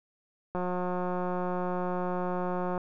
click train, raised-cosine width 1 ms, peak -19 dBFS, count 402, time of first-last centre 0.55-2.778 s, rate 180 Hz, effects none

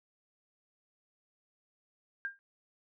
sine tone with exponential decay, 1600 Hz, G6, 35 cents sharp, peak -30 dBFS, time 2.25-2.39 s, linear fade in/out 0 ms, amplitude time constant 30 ms, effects none

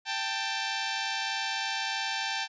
10% pulse tone pair together, 784 / 887.2 Hz, G5 / A5, 0 / +14 cents, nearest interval major second, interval 214 cents, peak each -24 dBFS, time 0.05-2.48 s, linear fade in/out 50 ms, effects resampled to 16000 Hz

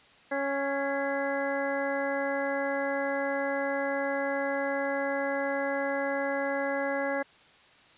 harmonic tone with a mistuned harmonic, 277.2 Hz, C#4, in tune, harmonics 1 / 2 / 3 / 4 / 5 / 6 / 7, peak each -35 / -30 / -36 / -41 / -42 / -35 / -39 dBFS, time 0.31-7.23 s, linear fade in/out 10 ms, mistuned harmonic 7, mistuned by +68 cents, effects white hiss -57 dBFS RMS until 7.97 s + resampled to 8000 Hz

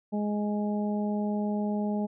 harmonic tone, 208.3 Hz, G#3, 5 cents sharp, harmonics 1 / 2 / 3 / 4, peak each -27 / -36 / -37 / -39 dBFS, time 0.12-2.07 s, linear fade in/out 20 ms, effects none

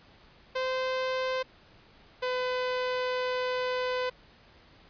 sawtooth tone pair in turn, 517 / 504.3 Hz, C5 / B4, -21 / +36 cents, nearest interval unison, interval 43 cents, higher first, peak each -24 dBFS, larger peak neither, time 0.55-1.43 / 2.22-4.1 s, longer second, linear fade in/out 10 ms, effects pink hiss -57 dBFS RMS until 4.89 s + resampled to 11025 Hz

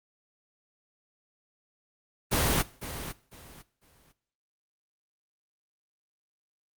pink noise with echo, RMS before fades -25 dBFS, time 2.31-2.63 s, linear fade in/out 20 ms, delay 500 ms, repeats 3, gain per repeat -12 dB, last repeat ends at 4.13 s, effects noise-tail reverb RT60 0.6 s tail -19 dB re dry + Opus 24 kbps

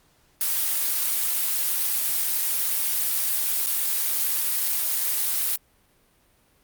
blue noise with dropouts, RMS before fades -24 dBFS, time 0.41-5.56 s, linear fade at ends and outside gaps 1 ms, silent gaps 3.662-3.668 s, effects pink hiss -62 dBFS RMS until 6.63 s + Opus 48 kbps

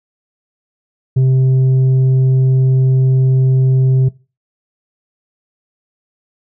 sine tone with tanh clipping, 130.81 Hz, C3, in tune, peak -9 dBFS, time 1.16-4.09 s, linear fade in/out 10 ms, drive 4 dB, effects noise-tail reverb RT60 0.3 s tail -20 dB re dry

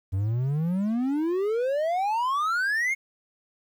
triangle exponential sweep, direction up, 91.6 to 2200 Hz, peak -21 dBFS, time 0.12-2.95 s, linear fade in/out 20 ms, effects 10-bit

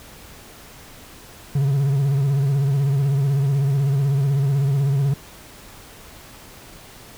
triangle tone with vibrato, 138.59 Hz, C#3, in tune, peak -14 dBFS, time 1.55-5.14 s, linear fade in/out 5 ms, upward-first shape sine, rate 16 Hz, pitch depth 76 cents each way, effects pink hiss -43 dBFS RMS until 7.17 s

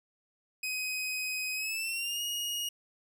sawtooth tone with pitch glide, 2517 to 2875 Hz, D#7 to F7, +19 to +50 cents, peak -29 dBFS, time 0.63-2.69 s, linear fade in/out 5 ms, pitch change +231 cents, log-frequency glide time 1.54-2.22 s, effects none

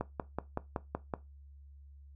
click train, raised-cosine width 1 ms, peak -19 dBFS, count 7, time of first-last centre 0.01-1.138 s, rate 5.32 Hz, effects noise-tail reverb RT60 0.2 s tail -17 dB re dry + added 70 Hz sine -51 dBFS peak until 2.15 s

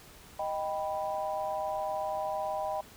sine chord, Eb augmented, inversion none, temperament equal, 622.3 / 784 / 987.8 Hz, Eb5 / G5 / B5, 0 / 0 / 0 cents, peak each -34 / -34 / -38 dBFS, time 0.39-2.81 s, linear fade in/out 5 ms, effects pink hiss -53 dBFS RMS until 2.96 s

